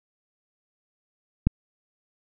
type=click; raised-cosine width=5 ms; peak=-6 dBFS; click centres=1.47 s; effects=none